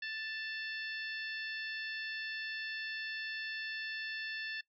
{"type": "harmonic tone with a mistuned harmonic", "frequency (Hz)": 880, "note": "A5", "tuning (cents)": 0, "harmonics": [2, 3, 4, 5, 6], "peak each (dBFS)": [-40, -45, -48, -49, -53], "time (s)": [0.02, 4.61], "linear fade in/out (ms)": 5, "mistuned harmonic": 3, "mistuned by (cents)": 20, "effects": ["noise-tail reverb RT60 0.1 s tail -21 dB re dry"]}